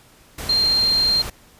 sine tone in noise, 4186 Hz, C8, in tune, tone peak -15 dBFS, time 0.49-1.22 s, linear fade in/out 5 ms, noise pink, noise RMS -31 dBFS, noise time 0.38-1.3 s, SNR +13 dB, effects pink hiss -51 dBFS RMS until 1.59 s + resampled to 32000 Hz

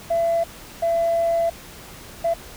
sine tone bursts at uneven times, 672 Hz, E5, 33 cents sharp, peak -16 dBFS, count 3, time 0.1-0.44 / 0.82-1.5 / 2.24-2.34 s, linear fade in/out 10 ms, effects tanh soft clip ceiling -14 dBFS + pink hiss -41 dBFS RMS until 2.56 s

